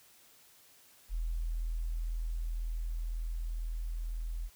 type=tone with level ramp; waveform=sine; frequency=41 Hz; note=E1; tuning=9 cents flat; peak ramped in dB=-31 to -34 dBFS; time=1.09-4.5 s; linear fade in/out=50 ms; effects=white hiss -61 dBFS RMS until 4.55 s